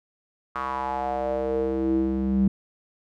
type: tone with band-pass filter sweep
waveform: square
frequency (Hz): 65.8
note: C2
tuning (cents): +10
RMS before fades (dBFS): -25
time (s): 0.55-2.48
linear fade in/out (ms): 5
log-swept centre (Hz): 1200 to 200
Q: 5.4
effects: none